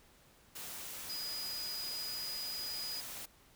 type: tone in noise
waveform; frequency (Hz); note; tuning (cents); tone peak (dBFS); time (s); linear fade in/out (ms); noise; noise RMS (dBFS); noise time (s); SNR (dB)
sine; 4938; D#8; -14; -39; 1.09-3.01; 10; white; -45; 0.55-3.26; +3
effects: pink hiss -64 dBFS RMS until 3.55 s